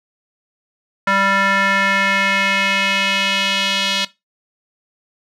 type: tone with band-pass filter sweep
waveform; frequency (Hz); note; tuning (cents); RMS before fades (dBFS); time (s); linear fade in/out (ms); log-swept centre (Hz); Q
square; 196; G3; 0; -17; 1.07-4.05; 5; 1500 to 3500; 2.3
effects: noise-tail reverb RT60 0.2 s tail -18 dB re dry